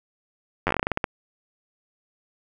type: slowing click train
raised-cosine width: 0.5 ms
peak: -7 dBFS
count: 13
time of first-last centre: 0.67-1.042 s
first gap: 10 ms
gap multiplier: 1.19
effects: 8-bit